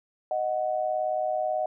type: tone pair together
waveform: sine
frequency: 621.7 / 740 Hz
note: D#5 / F#5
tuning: -2 / 0 cents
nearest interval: minor third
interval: 302 cents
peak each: -27 / -28 dBFS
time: 0.31-1.66 s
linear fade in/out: 2 ms
effects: none